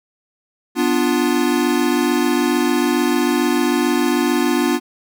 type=chord; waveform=square; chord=B diminished; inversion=none; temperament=equal; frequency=246.9 / 293.7 / 349.2 Hz; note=B3 / D4 / F4; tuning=0 / 0 / 0 cents; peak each=-20 dBFS; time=0.75-4.8 s; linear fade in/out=50 ms; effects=none